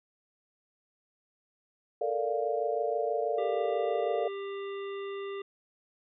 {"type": "chord", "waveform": "sine", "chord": "Bb major seventh", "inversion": "third", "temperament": "equal", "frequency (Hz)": [440, 466.2, 587.3, 698.5], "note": ["A4", "Bb4", "D5", "F5"], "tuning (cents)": [0, 0, 0, 0], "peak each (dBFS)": -33, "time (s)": [2.01, 4.28], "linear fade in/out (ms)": 5}
{"type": "harmonic tone", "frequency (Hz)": 396.3, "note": "G4", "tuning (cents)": 19, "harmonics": [1, 3, 5, 7, 9], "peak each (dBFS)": [-35, -45, -49, -52, -54], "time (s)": [3.38, 5.42], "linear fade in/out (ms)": 5}
{"effects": []}